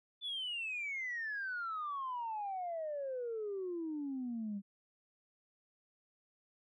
sine exponential sweep, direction down, 3520 to 194.9 Hz, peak -36 dBFS, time 0.21-4.62 s, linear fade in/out 50 ms, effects tanh soft clip ceiling -33 dBFS

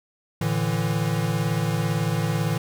square chord, A suspended fourth, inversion none, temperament equal with one note detuned, 112.44 / 146.83 / 164.81 Hz, A2 / D3 / E3, +38 / 0 / 0 cents, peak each -27 / -28 / -26 dBFS, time 0.41-2.58 s, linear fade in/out 5 ms, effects none

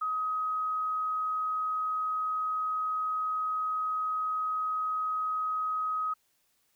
sine tone, 1263 Hz, D#6, 26 cents sharp, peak -28 dBFS, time 0.01-6.14 s, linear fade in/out 10 ms, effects white hiss -72 dBFS RMS until 6.75 s

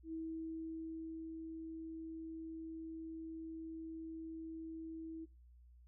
sine tone with ADSR envelope, 323.3 Hz, E4, 34 cents flat, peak -40 dBFS, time 0.03-5.26 s, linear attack 98 ms, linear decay 1200 ms, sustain -4 dB, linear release 23 ms, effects noise-tail reverb RT60 0.4 s tail -26 dB re dry + added 60 Hz sine -59 dBFS peak until 5.87 s

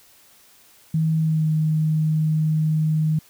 sine tone with pitch glide, 159.4 to 156.03 Hz, D#3 to D#3, +42 to +5 cents, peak -17 dBFS, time 0.94-3.19 s, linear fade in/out 5 ms, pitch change -37 cents, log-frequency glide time 1.19-1.49 s, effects white hiss -53 dBFS RMS until 3.29 s

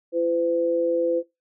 sine tone pair together, 338.9 / 508.2 Hz, E4 / B4, +48 / +49 cents, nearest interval perfect fifth, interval 701 cents, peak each -25 / -21 dBFS, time 0.12-1.23 s, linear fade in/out 50 ms, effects noise-tail reverb RT60 0.2 s tail -18 dB re dry

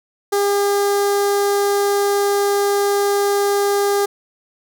sawtooth tone with notch filter, 403.6 Hz, G#4, 49 cents flat, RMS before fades -17 dBFS, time 0.32-4.06 s, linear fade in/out 10 ms, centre 2600 Hz, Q 1, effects none

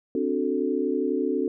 sine chord, D dominant seventh, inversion third, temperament equal, 261.6 / 293.7 / 370 / 440 Hz, C4 / D4 / F#4 / A4, 0 / 0 / 0 / 0 cents, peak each -28 dBFS, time 0.15-1.48 s, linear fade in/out 2 ms, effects none

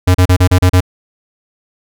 square tone bursts, 91 Hz, F#2, 28 cents flat, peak -6 dBFS, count 7, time 0.07-0.807 s, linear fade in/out 10 ms, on 77 ms, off 33 ms, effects none

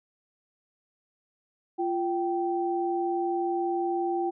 sine tone pair together, 346.8 / 778.5 Hz, F4 / G5, -12 / -12 cents, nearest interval octave + major second, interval 1400 cents, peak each -27 / -29 dBFS, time 1.78-4.31 s, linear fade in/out 20 ms, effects none

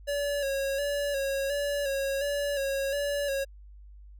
square tone with vibrato, 560 Hz, C#5, 18 cents sharp, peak -28 dBFS, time 0.07-3.45 s, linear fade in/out 20 ms, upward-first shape square, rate 1.4 Hz, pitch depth 39 cents each way, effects added 50 Hz sine -46 dBFS peak until 4.19 s

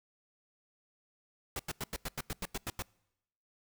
pink noise bursts, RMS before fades -37 dBFS, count 11, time 1.56-2.823 s, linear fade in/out 2 ms, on 33 ms, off 90 ms, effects noise-tail reverb RT60 0.9 s tail -26 dB re dry

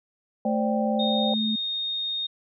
sine chord, C suspended second, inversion none, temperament equal, 523.3 / 587.3 / 784 Hz, C5 / D5 / G5, 0 / 0 / 0 cents, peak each -29 dBFS, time 0.45-1.34 s, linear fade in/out 2 ms
sine tone with pitch glide, 220 to 217.3 Hz, A3 to A3, 0 to -21 cents, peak -24 dBFS, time 0.45-1.56 s, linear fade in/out 10 ms, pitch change -21 cents, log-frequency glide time 0.68-1.32 s
sine tone, 3697 Hz, A#7, 15 cents flat, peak -26 dBFS, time 0.99-2.27 s, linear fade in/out 10 ms
effects none

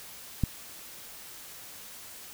click, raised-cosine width 5 ms, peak -12 dBFS, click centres 0.437 s, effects white hiss -46 dBFS RMS until 2.33 s

